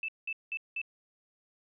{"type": "tone bursts", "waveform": "sine", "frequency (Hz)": 2637, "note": "E7", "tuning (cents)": 0, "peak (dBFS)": -32, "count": 4, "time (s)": [0.03, 0.816], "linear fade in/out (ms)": 2, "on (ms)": 54, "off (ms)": 190, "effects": []}